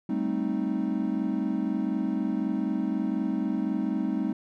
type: chord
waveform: triangle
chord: A half-diminished seventh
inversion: third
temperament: equal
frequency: 196 / 220 / 261.6 / 311.1 Hz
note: G3 / A3 / C4 / Eb4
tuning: 0 / 0 / 0 / 0 cents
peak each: -29 dBFS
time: 0.09-4.33 s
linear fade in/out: 5 ms
effects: none